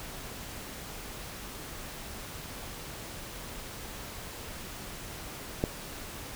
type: click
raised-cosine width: 2 ms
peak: -12 dBFS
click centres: 5.639 s
effects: pink hiss -42 dBFS RMS until 6.35 s